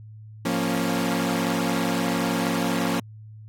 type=chord; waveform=sawtooth; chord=Bb minor; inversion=second; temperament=equal with one note detuned; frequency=176.13 / 233.1 / 277.2 Hz; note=F3 / Bb3 / Db4; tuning=+15 / 0 / 0 cents; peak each=-23 dBFS; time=0.45-3 s; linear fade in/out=5 ms; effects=added 108 Hz sine -40 dBFS peak until 3.48 s + AAC 48 kbps